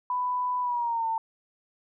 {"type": "tone with pitch glide", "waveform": "sine", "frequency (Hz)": [994, 901], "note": ["B5", "A5"], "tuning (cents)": [11, 41], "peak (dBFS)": -25, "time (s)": [0.1, 1.18], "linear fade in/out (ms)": 2, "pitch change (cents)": -170, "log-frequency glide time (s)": [0.61, 1.07], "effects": []}